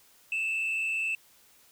sine tone with frequency modulation, 2643 Hz, E7, 4 cents sharp, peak -25 dBFS, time 0.32-1.15 s, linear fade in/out 2 ms, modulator 84.8 Hz, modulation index 0.74, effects tanh soft clip ceiling -26 dBFS + white hiss -60 dBFS RMS until 1.71 s

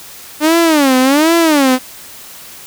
sawtooth tone with vibrato, 293.7 Hz, D4, in tune, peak -4 dBFS, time 0.4-1.79 s, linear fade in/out 50 ms, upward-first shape sine, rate 1.3 Hz, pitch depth 240 cents each way, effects white hiss -34 dBFS RMS until 2.66 s

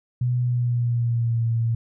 sine tone with pitch glide, 123.47 to 115.2 Hz, B2 to A#2, 0 to -20 cents, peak -19 dBFS, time 0.21-1.75 s, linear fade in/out 5 ms, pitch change -120 cents, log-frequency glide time 0.4-1.44 s, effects none

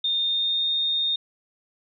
sine tone with pitch glide, 3642 to 3672 Hz, A#7 to A#7, -41 to -27 cents, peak -21 dBFS, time 0.04-1.16 s, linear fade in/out 5 ms, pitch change +14 cents, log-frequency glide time 0.2-0.7 s, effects none

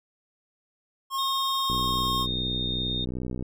square tone, 1079 Hz, C#6, 47 cents flat, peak -27 dBFS, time 1.1-2.27 s, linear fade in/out 50 ms
sine tone with pitch glide, 3700 to 3668 Hz, A#7 to A#7, -14 to -29 cents, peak -28 dBFS, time 1.18-3.05 s, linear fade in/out 10 ms, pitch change -15 cents, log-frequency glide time 1.98-2.46 s
click train, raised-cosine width 3 ms, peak -20 dBFS, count 109, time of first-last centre 1.7-3.425 s, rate 62.6 Hz
effects none

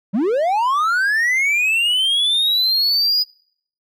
triangle linear sweep, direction up, 174.61 to 4978 Hz, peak -13 dBFS, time 0.13-3.24 s, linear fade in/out 20 ms, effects noise-tail reverb RT60 0.6 s tail -26 dB re dry

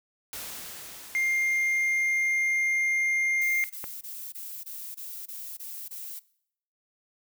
white noise with exponential decay, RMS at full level -37 dBFS, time 0.33-4.11 s, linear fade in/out 0 ms, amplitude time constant 820 ms
triangle tone, 2112 Hz, C7, 16 cents sharp, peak -22 dBFS, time 1.15-3.64 s, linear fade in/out 0 ms
violet noise bursts, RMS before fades -39 dBFS, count 9, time 3.41-6.196 s, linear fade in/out 10 ms, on 290 ms, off 22 ms
click, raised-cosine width 0.5 ms, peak -22 dBFS, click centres 3.841 s
effects noise-tail reverb RT60 0.7 s tail -21 dB re dry

